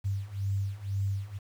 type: beating tone pair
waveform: sine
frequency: 97.4 / 99.4 Hz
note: G2 / G2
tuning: -11 / +25 cents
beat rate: 2 Hz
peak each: -33 / -31 dBFS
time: 0.04-1.39 s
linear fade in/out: 20 ms
effects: 9-bit